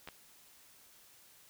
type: clicks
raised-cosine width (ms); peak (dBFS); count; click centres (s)
0.3; -29; 2; 0.075 / 0.087
effects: white hiss -61 dBFS RMS until 1.49 s